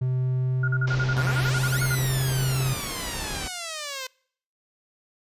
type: tone with pitch glide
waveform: triangle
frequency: 128.1 to 131.47 Hz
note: C3 to C3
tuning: -36 to +9 cents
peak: -20 dBFS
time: 0.01-2.74 s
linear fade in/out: 10 ms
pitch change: +45 cents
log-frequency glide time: 0.22-2.33 s
type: tone bursts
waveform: sine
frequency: 1428 Hz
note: F6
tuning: 38 cents sharp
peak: -25 dBFS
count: 15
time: 0.63-1.953 s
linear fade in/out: 5 ms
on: 49 ms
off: 42 ms
type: low-pass noise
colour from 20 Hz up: pink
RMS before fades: -34 dBFS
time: 0.87-3.48 s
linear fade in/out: 5 ms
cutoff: 6000 Hz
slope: 48 dB/octave
type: exponential two-way sweep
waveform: 5% pulse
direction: up then down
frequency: 114.5 to 2217 to 508 Hz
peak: -20 dBFS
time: 1.16-4.07 s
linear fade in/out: 5 ms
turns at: 1.81 s
effects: noise-tail reverb RT60 0.6 s tail -26 dB re dry + resampled to 32000 Hz